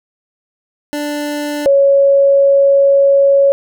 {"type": "tone pair in turn", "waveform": ["25% pulse", "sine"], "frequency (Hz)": [294.1, 555.2], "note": ["D4", "C#5"], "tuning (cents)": [3, 3], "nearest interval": "major seventh", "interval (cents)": 1100, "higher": "second", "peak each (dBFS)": [-14, -6], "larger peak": "second", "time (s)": [[0.93, 1.66], [1.66, 3.52]], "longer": "second", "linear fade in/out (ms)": 0, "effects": []}